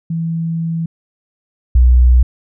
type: tone pair in turn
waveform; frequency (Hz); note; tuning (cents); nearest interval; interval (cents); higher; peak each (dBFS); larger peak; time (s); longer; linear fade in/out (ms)
sine; 164.81 / 61.73; E3 / B1; 0 / 0; octave + perfect fourth; 1700; first; -16 / -5; second; 0.1-0.86 / 1.75-2.23; first; 5
effects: none